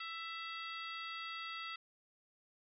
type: harmonic tone with a mistuned harmonic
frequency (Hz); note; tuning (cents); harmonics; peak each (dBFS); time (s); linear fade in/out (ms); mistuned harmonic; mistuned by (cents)
663; E5; +10; 2 / 3 / 4 / 5 / 6 / 7; -46 / -49 / -49 / -50 / -54 / -54; 0-1.76; 5; 6; -93
effects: none